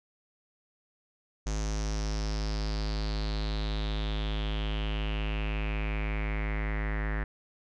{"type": "tone with low-pass filter sweep", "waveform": "square", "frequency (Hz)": 52.7, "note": "G#1", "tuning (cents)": 26, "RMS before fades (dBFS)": -31, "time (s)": [1.46, 7.24], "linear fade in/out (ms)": 5, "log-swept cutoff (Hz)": [6400, 1800], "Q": 5.7, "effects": []}